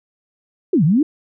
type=exponential two-way sweep; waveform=sine; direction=down then up; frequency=415.3 to 140.3 to 327.6 Hz; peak=-11 dBFS; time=0.73-1.03 s; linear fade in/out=5 ms; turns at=0.84 s; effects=none